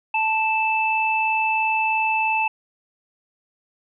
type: tone pair together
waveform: sine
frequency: 880 / 2637 Hz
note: A5 / E7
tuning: 0 / 0 cents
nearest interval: octave + perfect fifth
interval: 1900 cents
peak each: -21 dBFS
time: 0.14-2.48 s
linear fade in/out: 5 ms
effects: none